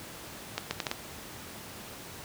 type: accelerating click train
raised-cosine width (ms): 0.2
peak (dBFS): -12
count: 5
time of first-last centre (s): 0.58-0.914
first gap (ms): 130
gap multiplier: 0.71
effects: pink hiss -44 dBFS RMS until 2.24 s + high-pass 80 Hz 12 dB/octave